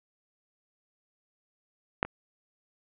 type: clicks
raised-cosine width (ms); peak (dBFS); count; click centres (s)
0.5; -8 / -24; 2; 2.029 / 2.05
effects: resampled to 8000 Hz + 7-bit